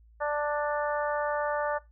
harmonic tone, 294.8 Hz, D4, 7 cents sharp, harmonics 2 / 3 / 4 / 5 / 6, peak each -29 / -33 / -35 / -37 / -39 dBFS, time 0.2-1.79 s, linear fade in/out 20 ms, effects noise-tail reverb RT60 0.2 s tail -18 dB re dry + added 56 Hz sine -54 dBFS peak until 1.91 s

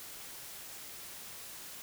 silence, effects white hiss -47 dBFS RMS until 1.82 s

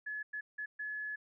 sine tone bursts at uneven times, 1706 Hz, G#6, 46 cents sharp, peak -37 dBFS, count 4, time 0.06-0.23 / 0.33-0.41 / 0.58-0.66 / 0.79-1.16 s, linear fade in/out 10 ms, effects none

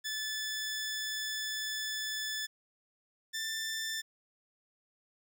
15% pulse tone pair in turn, 1738 / 1775.5 Hz, A6 / A6, -22 / +15 cents, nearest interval unison, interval 37 cents, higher second, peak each -28 dBFS, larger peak neither, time 0.04-2.47 / 3.33-4.02 s, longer first, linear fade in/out 20 ms, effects none

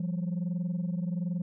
sine tone pair together, 171.7 / 192.94 Hz, F3 / G3, -29 / -27 cents, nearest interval major second, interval 202 cents, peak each -28 / -32 dBFS, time 0-1.42 s, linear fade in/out 5 ms, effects tanh soft clip ceiling -26 dBFS

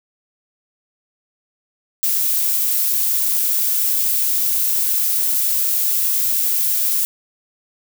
violet noise, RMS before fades -18 dBFS, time 2.03-7.05 s, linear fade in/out 0 ms, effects none

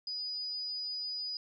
sine tone, 4947 Hz, D#8, 11 cents flat, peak -35 dBFS, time 0.07-1.37 s, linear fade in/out 2 ms, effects none

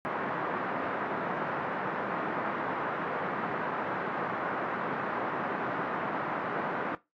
white band-pass noise, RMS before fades -33 dBFS, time 0.05-6.95 s, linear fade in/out 0 ms, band 150 to 1500 Hz, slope 24 dB/octave, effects noise-tail reverb RT60 0.2 s tail -17 dB re dry + AAC 64 kbps

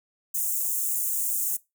white high-pass noise, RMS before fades -27 dBFS, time 0.34-1.57 s, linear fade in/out 10 ms, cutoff 6800 Hz, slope 48 dB/octave, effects noise-tail reverb RT60 0.2 s tail -20 dB re dry

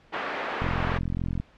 white band-pass noise, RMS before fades -31 dBFS, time 0.12-0.99 s, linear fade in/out 20 ms, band 320 to 1700 Hz, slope 12 dB/octave
click train, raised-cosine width 5 ms, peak -17 dBFS, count 35, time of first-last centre 0.62-1.4 s, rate 43.6 Hz
effects pink hiss -57 dBFS RMS until 1.57 s + low-pass 3000 Hz 12 dB/octave

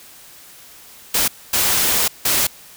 white noise bursts at uneven times, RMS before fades -17 dBFS, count 3, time 1.14-1.28 / 1.53-2.08 / 2.25-2.47 s, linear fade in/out 5 ms, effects white hiss -43 dBFS RMS until 2.76 s

